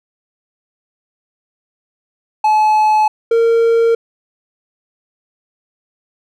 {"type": "tone pair in turn", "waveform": "triangle", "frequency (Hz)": [858, 460.2], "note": ["A5", "A#4"], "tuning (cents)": [-44, -22], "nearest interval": "major seventh", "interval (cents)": 1078, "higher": "first", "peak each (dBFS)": -7, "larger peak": "neither", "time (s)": [[2.44, 3.08], [3.31, 3.95]], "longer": "neither", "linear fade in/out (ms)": 5, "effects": []}